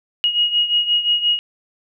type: beating tone pair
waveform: sine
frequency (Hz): 2884 / 2889.7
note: F#7 / F#7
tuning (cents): -45 / -42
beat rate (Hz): 5.7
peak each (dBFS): -16 / -21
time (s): 0.24-1.39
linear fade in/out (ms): 0
effects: none